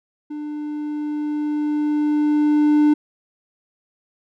triangle tone with level ramp, 298.5 Hz, D4, 28 cents sharp, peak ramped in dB -25 to -9 dBFS, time 0.3-2.94 s, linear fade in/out 10 ms, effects none

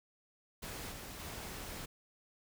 pink noise with level steps, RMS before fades -44 / -47 / -45 dBFS, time 0.62-1.86 s, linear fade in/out 10 ms, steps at 0.91 / 1.19 s, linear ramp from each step 10 ms, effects none

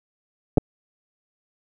clicks, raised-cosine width 2 ms, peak -4 dBFS, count 2, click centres 0.574 / 0.581 s, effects none

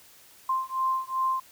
sine beating tone pair, 1046.5 / 1049.1 Hz, C6 / C6, 0 / +4 cents, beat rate 2.6 Hz, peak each -28 dBFS, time 0.49-1.4 s, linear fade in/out 5 ms, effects white hiss -54 dBFS RMS until 1.51 s

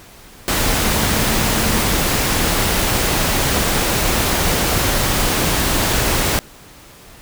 sine tone in noise, 220 Hz, A3, in tune, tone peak -25 dBFS, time 0.82-1.81 s, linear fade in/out 0 ms, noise pink, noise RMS -17 dBFS, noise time 0.48-6.39 s, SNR -11 dB, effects pink hiss -42 dBFS RMS until 7.21 s

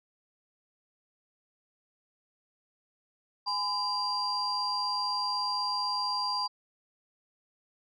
sine tone cluster, 831 / 1015 / 4752 Hz, G#5 / B5 / D8, +1 / +47 / +20 cents, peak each -35 / -32 / -30 dBFS, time 3.46-6.48 s, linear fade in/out 20 ms, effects tanh soft clip ceiling -21 dBFS

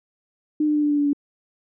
sine tone with pitch steps, 302.9 / 300.1 / 297.4 / 294.6 / 291.9 / 289.2 / 286.6 Hz, D#4 / D4 / D4 / D4 / D4 / D4 / D4, -46 / +38 / +22 / +6 / -10 / -27 / -42 cents, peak -17 dBFS, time 0.6-1.132 s, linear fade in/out 5 ms, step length 76 ms, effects none

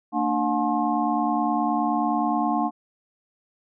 sine tone cluster, 227.4 / 296.9 / 720 / 858 / 1068 Hz, A#3 / D4 / F#5 / A5 / C6, -43 / +19 / -47 / -44 / +35 cents, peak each -27 / -26 / -25 / -29 / -29 dBFS, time 0.12-2.71 s, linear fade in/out 50 ms, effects none

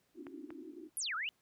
white band-pass noise, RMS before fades -49 dBFS, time 0.14-0.9 s, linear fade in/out 50 ms, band 260 to 360 Hz, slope 96 dB/octave
clicks, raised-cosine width 0.5 ms, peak -35 dBFS, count 2, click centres 0.268 / 0.505 s
sine exponential two-way sweep, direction down then up, 11700 to 1234 to 3073 Hz, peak -35 dBFS, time 0.97-1.29 s, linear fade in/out 0 ms, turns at 1.15 s
effects pink hiss -75 dBFS RMS until 1.41 s + high-pass 80 Hz 12 dB/octave

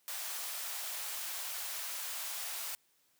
white high-pass noise, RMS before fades -40 dBFS, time 0.08-2.75 s, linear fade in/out 0 ms, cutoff 610 Hz, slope 24 dB/octave, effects white hiss -72 dBFS RMS until 3.19 s + high-pass 100 Hz 12 dB/octave

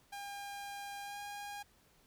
sawtooth tone with pitch glide, 805 to 815.3 Hz, G5 to G#5, +46 to -32 cents, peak -39 dBFS, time 0.12-1.63 s, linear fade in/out 10 ms, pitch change +22 cents, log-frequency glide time 1.02-1.19 s, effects pink hiss -68 dBFS RMS until 2.06 s

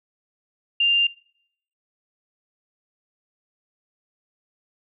sine tone, 2794 Hz, F7, in tune, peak -16 dBFS, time 0.8-1.07 s, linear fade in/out 5 ms, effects noise-tail reverb RT60 0.7 s tail -23 dB re dry

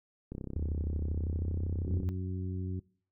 click train, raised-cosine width 3 ms, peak -26 dBFS, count 57, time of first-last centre 0.32-2.033 s, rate 32.7 Hz
sine tone with pitch glide, 77.78 to 85.81 Hz, D#2 to F2, 0 to -30 cents, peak -31 dBFS, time 0.56-2.09 s, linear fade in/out 0 ms, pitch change +170 cents, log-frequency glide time 0.96-1.64 s
harmonic tone, 92.5 Hz, F#2, in tune, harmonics 1 / 2 / 3 / 4, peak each -34 / -40 / -44 / -46 dBFS, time 1.86-2.8 s, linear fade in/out 10 ms
effects noise-tail reverb RT60 0.5 s tail -23 dB re dry

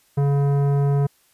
triangle tone with tanh clipping, 141.2 Hz, C#3, 32 cents sharp, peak -18 dBFS, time 0.17-1.07 s, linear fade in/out 10 ms, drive 18 dB, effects white hiss -60 dBFS RMS until 1.33 s + resampled to 32000 Hz

